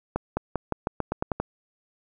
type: accelerating click train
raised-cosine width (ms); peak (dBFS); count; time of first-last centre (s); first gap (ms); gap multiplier
1; -11; 10; 0.16-1.4; 210; 0.89
effects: none